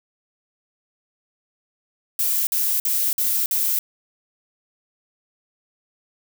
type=noise bursts; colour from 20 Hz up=violet; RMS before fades=-21 dBFS; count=5; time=2.19-3.79 s; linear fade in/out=2 ms; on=280 ms; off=50 ms; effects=none